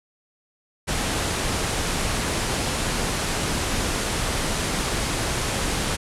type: low-pass noise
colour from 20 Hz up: pink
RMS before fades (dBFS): -25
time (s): 0.87-5.97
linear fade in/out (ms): 20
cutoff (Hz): 11000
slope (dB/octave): 48
effects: none